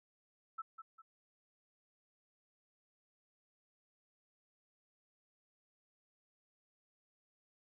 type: tone with echo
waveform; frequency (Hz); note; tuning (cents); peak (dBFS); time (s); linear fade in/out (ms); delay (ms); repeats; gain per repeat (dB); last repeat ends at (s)
sine; 1318.5; E6; 0; -39; 0.58-0.62; 10; 200; 2; -8; 1.02
effects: none